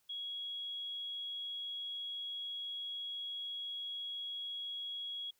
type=tone; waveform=sine; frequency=3322 Hz; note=G#7; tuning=in tune; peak=-39 dBFS; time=0.09-5.31 s; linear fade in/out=10 ms; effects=white hiss -75 dBFS RMS until 5.39 s